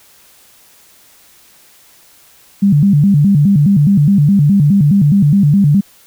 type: tone with vibrato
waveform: sine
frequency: 170.6 Hz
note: F3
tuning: 40 cents flat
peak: -6 dBFS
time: 2.62-5.81 s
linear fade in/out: 10 ms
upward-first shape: square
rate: 4.8 Hz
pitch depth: 270 cents each way
effects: white hiss -46 dBFS RMS until 6.06 s